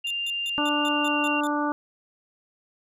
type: tone with pitch glide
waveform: sine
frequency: 2794 to 2771 Hz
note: F7 to F7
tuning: 0 to -14 cents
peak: -26 dBFS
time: 0.04-1.41 s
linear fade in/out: 10 ms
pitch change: -14 cents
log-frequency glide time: 0.87-1.26 s
type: tone bursts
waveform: 20% pulse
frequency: 3562 Hz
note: A7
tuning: 21 cents sharp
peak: -31 dBFS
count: 8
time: 0.07-1.47 s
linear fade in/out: 0 ms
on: 35 ms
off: 160 ms
type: harmonic tone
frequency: 294.4 Hz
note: D4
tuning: 4 cents sharp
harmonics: 1 / 2 / 3 / 4 / 5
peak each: -26 / -32 / -29 / -30 / -33 dBFS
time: 0.58-1.72 s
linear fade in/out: 0 ms
effects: none